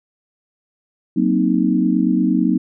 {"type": "chord", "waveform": "sine", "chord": "C half-diminished seventh", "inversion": "second", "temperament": "equal with one note detuned", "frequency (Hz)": [185.96, 233.1, 261.6, 311.1], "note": ["Gb3", "Bb3", "C4", "Eb4"], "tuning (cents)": [9, 0, 0, 0], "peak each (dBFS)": -19, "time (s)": [1.16, 2.58], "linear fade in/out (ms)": 10, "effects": []}